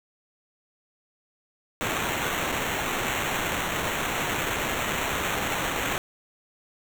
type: noise with sample-and-hold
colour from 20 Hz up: white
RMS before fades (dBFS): -28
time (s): 1.81-5.98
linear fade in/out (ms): 0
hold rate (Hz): 4900
effects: none